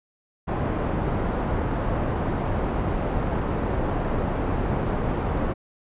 pink low-pass noise, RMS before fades -25 dBFS, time 0.47-5.54 s, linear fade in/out 20 ms, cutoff 1000 Hz, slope 12 dB/octave, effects resampled to 8000 Hz

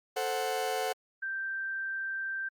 40% pulse chord, F# diminished, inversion first, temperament equal, 440 / 523.3 / 740 Hz, A4 / C5 / F#5, 0 / 0 / 0 cents, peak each -34 / -35 / -32 dBFS, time 0.16-0.93 s, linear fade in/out 10 ms
sine tone, 1568 Hz, G6, in tune, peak -32 dBFS, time 1.22-2.49 s, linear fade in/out 10 ms
effects Opus 48 kbps

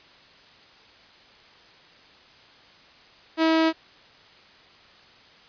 sawtooth tone, 322.4 Hz, E4, 38 cents flat, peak -14 dBFS, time 3.37-3.73 s, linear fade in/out 50 ms, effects white hiss -52 dBFS RMS until 5.48 s + resampled to 11025 Hz

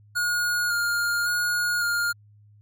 square tone with vibrato, 1426 Hz, F6, 36 cents sharp, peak -23 dBFS, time 0.15-2.13 s, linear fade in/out 20 ms, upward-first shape square, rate 0.9 Hz, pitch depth 17 cents each way, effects added 104 Hz sine -51 dBFS peak until 2.61 s

